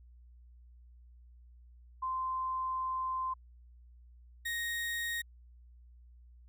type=tone pair in turn; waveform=sine / 35% pulse; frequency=1039 / 1868.5 Hz; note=C6 / A#6; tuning=-12 / +4 cents; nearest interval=minor seventh; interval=1016 cents; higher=second; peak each=-32 / -32 dBFS; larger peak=neither; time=2.02-3.34 / 4.45-5.22 s; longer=first; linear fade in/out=10 ms; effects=added 60 Hz sine -54 dBFS peak until 6.48 s